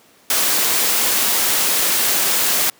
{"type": "noise", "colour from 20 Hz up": "white", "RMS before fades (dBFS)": -17, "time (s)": [0.3, 2.7], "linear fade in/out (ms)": 2, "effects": ["pink hiss -51 dBFS RMS until 2.79 s", "high-pass 200 Hz 12 dB/octave"]}